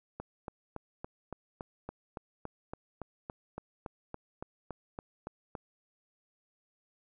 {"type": "click train", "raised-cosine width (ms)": 1, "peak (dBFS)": -25, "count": 20, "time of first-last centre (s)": [0.2, 5.552], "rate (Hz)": 3.55, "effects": []}